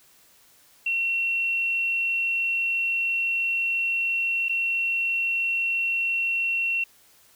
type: tone with dropouts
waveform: sine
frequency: 2723 Hz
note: F7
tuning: 44 cents flat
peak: -22 dBFS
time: 0.86-6.84 s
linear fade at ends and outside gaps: 5 ms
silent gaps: 4.485-4.493 s
effects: white hiss -57 dBFS RMS until 7.35 s